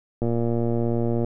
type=click train; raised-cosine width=2 ms; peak=-12 dBFS; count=121; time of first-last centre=0.22-1.246 s; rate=117 Hz; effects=none